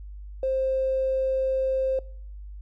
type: tone with tanh clipping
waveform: triangle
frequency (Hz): 527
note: C5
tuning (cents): +12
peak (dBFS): -22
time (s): 0.43-1.99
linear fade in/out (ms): 2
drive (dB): 2
effects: noise-tail reverb RT60 0.6 s tail -23 dB re dry + added 50 Hz sine -37 dBFS peak until 2.61 s